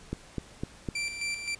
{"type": "click train", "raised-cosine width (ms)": 3, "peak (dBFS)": -18, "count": 4, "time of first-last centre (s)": [0.13, 0.888], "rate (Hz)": 3.96}
{"type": "tone with tremolo", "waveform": "sawtooth", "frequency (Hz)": 2349, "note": "D7", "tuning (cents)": 0, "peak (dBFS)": -26, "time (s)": [0.95, 1.55], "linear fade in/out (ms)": 5, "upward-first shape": "square", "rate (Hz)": 3.8, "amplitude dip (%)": 55}
{"effects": ["pink hiss -52 dBFS RMS until 1.59 s", "resampled to 22050 Hz"]}